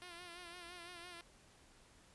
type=tone with vibrato; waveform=5% pulse; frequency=349.2 Hz; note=F4; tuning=in tune; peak=-39 dBFS; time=0.02-1.21 s; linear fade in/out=0 ms; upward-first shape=sine; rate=5.9 Hz; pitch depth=56 cents each way; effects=pink hiss -65 dBFS RMS until 2.14 s + resampled to 24000 Hz